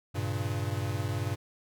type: chord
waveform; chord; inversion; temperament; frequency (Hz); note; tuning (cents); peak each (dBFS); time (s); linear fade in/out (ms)
square; G diminished; none; equal; 98 / 116.54 / 138.59; G2 / Bb2 / Db3; 0 / 0 / 0; -33 / -35 / -38; 0.14-1.36; 20
effects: none